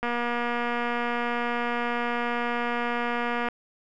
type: click train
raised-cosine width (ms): 0.5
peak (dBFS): -14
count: 827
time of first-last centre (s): 0.03-3.486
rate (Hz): 239
effects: none